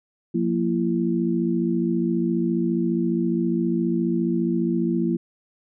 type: tone cluster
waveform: sine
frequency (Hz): 177.7 / 232.4 / 337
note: F3 / A#3 / E4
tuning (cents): +30 / -5 / +38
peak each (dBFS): -24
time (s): 0.34-5.17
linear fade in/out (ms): 10
effects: none